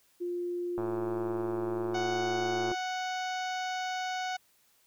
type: tone with pitch glide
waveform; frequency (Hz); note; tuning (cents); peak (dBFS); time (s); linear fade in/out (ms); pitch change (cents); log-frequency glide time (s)
sine; 351.5 to 357; F4 to F4; +11 to +38; -31; 0.2-2.75; 20; +27; 1.63-2.12
type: click train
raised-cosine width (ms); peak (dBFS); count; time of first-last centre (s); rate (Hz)
1; -24; 214; 0.78-2.716; 110
type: harmonic tone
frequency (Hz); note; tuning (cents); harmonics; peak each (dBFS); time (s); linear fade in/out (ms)
740; F#5; 0; 1 / 2 / 3 / 4 / 5 / 6 / 7 / 8 / 9; -33 / -39 / -43 / -45 / -47 / -49 / -50 / -51 / -52; 1.94-4.37; 10
effects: white hiss -67 dBFS RMS until 4.86 s